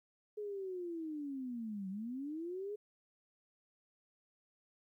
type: linear two-way sweep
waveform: sine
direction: down then up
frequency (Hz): 424.9 to 185.7 to 424.9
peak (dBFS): -39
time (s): 0.37-2.76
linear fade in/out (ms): 10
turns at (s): 1.89
effects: 13-bit